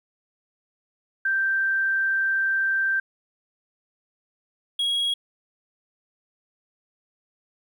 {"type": "tone pair in turn", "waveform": ["sine", "triangle"], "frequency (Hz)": [1568, 3307], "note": ["G6", "G#7"], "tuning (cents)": [0, -8], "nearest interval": "octave + minor second", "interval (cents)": 1292, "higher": "second", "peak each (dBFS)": -20, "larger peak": "neither", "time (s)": [[1.25, 3], [4.79, 5.14]], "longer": "first", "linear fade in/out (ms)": 5, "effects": ["10-bit"]}